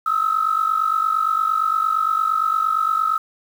sine tone pair together, 1269.8 / 1318.5 Hz, D#6 / E6, +35 / 0 cents, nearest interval minor second, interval 65 cents, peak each -19 dBFS, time 0.06-3.18 s, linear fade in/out 5 ms, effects tanh soft clip ceiling -9 dBFS + 7-bit

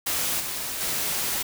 white noise with level steps, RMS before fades -26 / -31 / -27 dBFS, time 0.06-1.43 s, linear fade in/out 10 ms, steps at 0.39 / 0.8 s, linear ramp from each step 20 ms, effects none

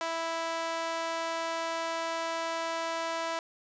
sawtooth tone with high-pass filter, 329.6 Hz, E4, in tune, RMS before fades -33 dBFS, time 0.01-3.39 s, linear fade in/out 0 ms, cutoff 790 Hz, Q 1.7, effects resampled to 16000 Hz + 9-bit

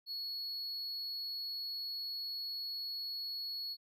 triangle tone, 4364 Hz, C#8, 28 cents flat, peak -37 dBFS, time 0.06-3.77 s, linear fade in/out 50 ms, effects none

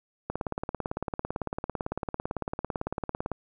click train, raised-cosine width 1 ms, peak -16 dBFS, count 55, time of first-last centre 0.3-3.317 s, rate 17.9 Hz, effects none

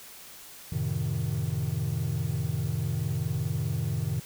triangle chord, F# diminished seventh, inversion none, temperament equal with one note detuned, 90.33 / 110 / 130.81 / 155.56 Hz, F#2 / A2 / C3 / Eb3, -41 / 0 / 0 / 0 cents, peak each -32 / -30 / -29 / -29 dBFS, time 0.72-4.2 s, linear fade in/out 5 ms, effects tanh soft clip ceiling -18 dBFS + white hiss -47 dBFS RMS until 4.25 s

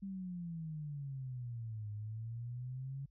sine exponential two-way sweep, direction down then up, 198.3 to 103.83 to 139.2 Hz, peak -40 dBFS, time 0.02-3.06 s, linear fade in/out 10 ms, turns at 1.91 s, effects added 50 Hz sine -65 dBFS peak until 3.1 s

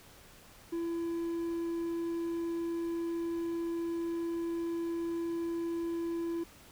triangle tone, 336.3 Hz, E4, 35 cents sharp, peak -30 dBFS, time 0.72-6.44 s, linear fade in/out 10 ms, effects pink hiss -56 dBFS RMS until 6.71 s

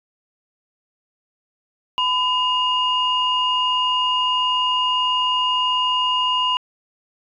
sine tone pair together, 1005.5 / 2847 Hz, B5 / F7, +31 / +33 cents, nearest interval octave + tritone, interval 1802 cents, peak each -19 dBFS, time 1.98-6.57 s, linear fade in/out 0 ms, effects tanh soft clip ceiling -9 dBFS

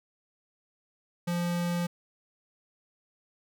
square tone, 173.8 Hz, F3, 8 cents flat, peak -28 dBFS, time 1.27-1.87 s, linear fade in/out 10 ms, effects none

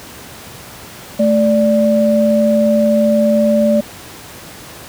sine tone pair together, 219.2 / 586 Hz, A3 / D5, -6 / -4 cents, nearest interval octave + perfect fourth, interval 1702 cents, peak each -12 dBFS, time 1.19-3.81 s, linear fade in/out 10 ms, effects pink hiss -34 dBFS RMS until 4.88 s + high-pass 80 Hz 12 dB/octave

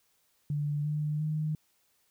sine tone with pitch steps, 146.83 / 150.44 / 154.13 Hz, D3 / D3 / D#3, 0 / +42 / -16 cents, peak -28 dBFS, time 0.5-1.55 s, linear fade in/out 2 ms, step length 350 ms, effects white hiss -71 dBFS RMS until 2.1 s

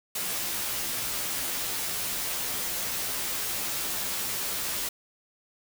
white noise with comb filter, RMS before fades -31 dBFS, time 0.15-4.89 s, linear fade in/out 5 ms, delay 13 ms, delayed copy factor -0.65, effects none

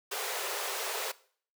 pink high-pass noise, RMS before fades -35 dBFS, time 0.11-1.12 s, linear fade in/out 10 ms, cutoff 380 Hz, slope 96 dB/octave, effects noise-tail reverb RT60 0.5 s tail -19 dB re dry

